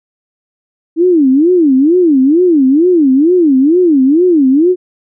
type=tone with vibrato; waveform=sine; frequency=308.3 Hz; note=D#4; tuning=16 cents flat; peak=-5 dBFS; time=0.96-4.76 s; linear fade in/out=50 ms; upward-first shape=sine; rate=2.2 Hz; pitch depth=300 cents each way; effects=none